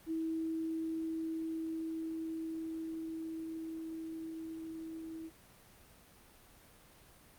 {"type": "tone with level ramp", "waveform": "sine", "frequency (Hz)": 323.3, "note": "E4", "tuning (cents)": -34, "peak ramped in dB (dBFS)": [-33, -42], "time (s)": [0.06, 5.31], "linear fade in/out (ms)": 50, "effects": ["pink hiss -60 dBFS RMS until 7.38 s", "Opus 32 kbps"]}